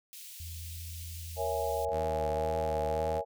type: high-pass noise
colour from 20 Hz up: white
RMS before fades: -47 dBFS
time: 0.13-1.85 s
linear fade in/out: 0 ms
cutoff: 2500 Hz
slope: 24 dB/octave
type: tone with pitch glide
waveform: sine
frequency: 83 to 74.8 Hz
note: E2 to D2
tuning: +12 to +32 cents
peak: -40 dBFS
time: 0.4-1.89 s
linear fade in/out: 0 ms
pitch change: -180 cents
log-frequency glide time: 1.28-1.64 s
type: chord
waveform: sine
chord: A# half-diminished seventh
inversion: none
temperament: equal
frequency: 466.2 / 554.4 / 659.3 / 830.6 Hz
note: A#4 / C#5 / E5 / G#5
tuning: 0 / 0 / 0 / 0 cents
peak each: -35 dBFS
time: 1.36-3.25 s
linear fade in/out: 50 ms
type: tone with vibrato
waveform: sawtooth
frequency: 77.4 Hz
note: D#2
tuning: 9 cents flat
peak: -32 dBFS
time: 1.9-3.22 s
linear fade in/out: 50 ms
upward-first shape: triangle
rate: 1.9 Hz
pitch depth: 64 cents each way
effects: none